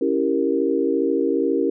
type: chord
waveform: sine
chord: C# diminished seventh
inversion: none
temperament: equal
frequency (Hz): 277.2 / 329.6 / 392 / 466.2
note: C#4 / E4 / G4 / Bb4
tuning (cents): 0 / 0 / 0 / 0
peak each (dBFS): -23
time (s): 0.01-1.7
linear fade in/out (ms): 5
effects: none